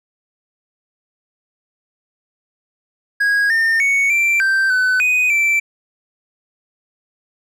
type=tone with pitch steps; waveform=triangle; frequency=1647 / 1814 / 2223 / 2351 / 1564 / 1508 / 2494 / 2335 Hz; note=G#6 / A#6 / C#7 / D7 / G6 / F#6 / D#7 / D7; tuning=-15 / -48 / +4 / +1 / -4 / +32 / +3 / -11 cents; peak=-11 dBFS; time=3.2-5.6 s; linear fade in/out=10 ms; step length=300 ms; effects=none

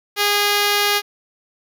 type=tone; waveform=5% pulse; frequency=410.3 Hz; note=G#4; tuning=21 cents flat; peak=-4 dBFS; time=0.16-1.02 s; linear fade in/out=50 ms; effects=none

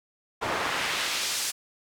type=noise with band-pass filter sweep; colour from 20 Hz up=pink; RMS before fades=-29 dBFS; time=0.41-1.52 s; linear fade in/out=20 ms; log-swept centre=910 to 7500 Hz; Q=0.81; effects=none

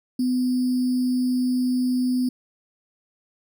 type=tone with sample-and-hold; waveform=sine; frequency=251.7 Hz; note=B3; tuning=33 cents sharp; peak=-19 dBFS; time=0.19-2.29 s; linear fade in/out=5 ms; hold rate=4900 Hz; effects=none

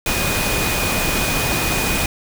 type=tone in noise; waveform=sine; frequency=2476 Hz; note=D#7; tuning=9 cents flat; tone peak=-25 dBFS; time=0.06-2.06 s; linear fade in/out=2 ms; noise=pink; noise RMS=-20 dBFS; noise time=0.06-2.06 s; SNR=-8 dB; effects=none

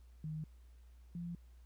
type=tone pair in turn; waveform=sine; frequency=155.56 / 172.17 Hz; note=D#3 / F3; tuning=0 / -24 cents; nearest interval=major second; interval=176 cents; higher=second; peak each=-39 / -40 dBFS; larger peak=first; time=0.24-0.44 / 1.15-1.35 s; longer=neither; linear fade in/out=2 ms; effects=added 60 Hz sine -56 dBFS peak until 1.65 s + pink hiss -75 dBFS RMS until 1.65 s

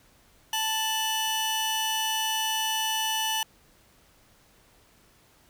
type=tone pair together; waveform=sawtooth; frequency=880 / 2960 Hz; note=A5 / F#7; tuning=0 / 0 cents; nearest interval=octave + major sixth; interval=2100 cents; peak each=-25 / -25 dBFS; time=0.53-3.43 s; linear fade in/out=2 ms; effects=pink hiss -60 dBFS RMS until 5.49 s

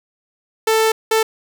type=tone bursts at uneven times; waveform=sawtooth; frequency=442.4 Hz; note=A4; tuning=9 cents sharp; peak=-9 dBFS; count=2; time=0.67-0.92 / 1.11-1.23 s; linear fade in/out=5 ms; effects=none

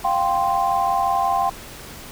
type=chord; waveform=sine; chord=F suspended second; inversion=none; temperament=equal; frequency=698.5 / 784 / 1046.5 Hz; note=F5 / G5 / C6; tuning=0 / 0 / 0 cents; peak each=-23 / -20 / -22 dBFS; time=0.04-1.5 s; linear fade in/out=10 ms; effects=pink hiss -38 dBFS RMS until 2.11 s

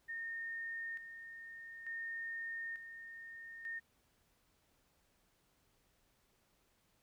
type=tone with tremolo; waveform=sine; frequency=1832 Hz; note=A#6; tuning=31 cents flat; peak=-40 dBFS; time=0.08-3.8 s; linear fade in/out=20 ms; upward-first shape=square; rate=0.56 Hz; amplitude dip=60%; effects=pink hiss -75 dBFS RMS until 7.02 s

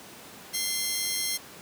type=tone cluster; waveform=15% pulse; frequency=2076 / 3228 / 4250 / 5470 Hz; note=C7 / G#7 / C8 / F8; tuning=-14 / -50 / +26 / -37 cents; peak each=-27 dBFS; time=0.53-1.38 s; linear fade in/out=20 ms; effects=pink hiss -46 dBFS RMS until 1.61 s + high-pass 150 Hz 12 dB/octave

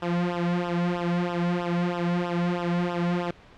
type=tone with flanger; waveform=sawtooth; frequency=174.61 Hz; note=F3; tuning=in tune; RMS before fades=-26 dBFS; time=0.02-3.31 s; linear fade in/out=5 ms; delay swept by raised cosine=0.45 to 2.55 ms; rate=3.1 Hz; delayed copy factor=-0.95; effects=pink hiss -51 dBFS RMS until 3.57 s + low-pass 3000 Hz 12 dB/octave

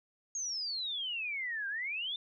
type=exponential two-way sweep; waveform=sine; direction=down then up; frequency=6620 to 1568 to 3619 Hz; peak=-34 dBFS; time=0.35-2.16 s; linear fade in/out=2 ms; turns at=1.68 s; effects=none

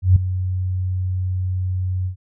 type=tone with ADSR envelope; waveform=sine; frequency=92.3 Hz; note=F#2; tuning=4 cents flat; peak=-6 dBFS; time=0.02-2.16 s; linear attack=140 ms; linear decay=5 ms; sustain=-13 dB; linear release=100 ms; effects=none

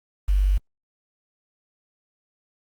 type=tone with quantisation; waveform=sine; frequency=48.42 Hz; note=G1; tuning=21 cents flat; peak=-16 dBFS; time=0.28-0.58 s; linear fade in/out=10 ms; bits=7; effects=Opus 32 kbps

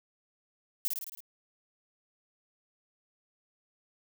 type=noise with echo; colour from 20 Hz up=violet; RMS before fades=-30 dBFS; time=0.85-0.88 s; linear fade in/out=0 ms; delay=54 ms; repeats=6; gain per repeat=-3 dB; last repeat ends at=1.204 s; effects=none

